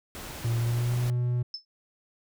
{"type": "noise", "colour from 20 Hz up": "pink", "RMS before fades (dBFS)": -40, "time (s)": [0.15, 1.1], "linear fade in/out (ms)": 0}
{"type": "tone with pitch glide", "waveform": "triangle", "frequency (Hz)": [116.54, 122.48], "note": ["A#2", "B2"], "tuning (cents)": [0, -14], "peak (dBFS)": -22, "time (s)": [0.44, 1.43], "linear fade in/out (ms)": 10, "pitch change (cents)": 86, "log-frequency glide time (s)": [0.59, 0.99]}
{"type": "tone with exponential decay", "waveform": "sine", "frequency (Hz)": 5260, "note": "E8", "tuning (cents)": -5, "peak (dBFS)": -29, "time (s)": [1.54, 1.65], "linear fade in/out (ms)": 2, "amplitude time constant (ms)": 22}
{"effects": []}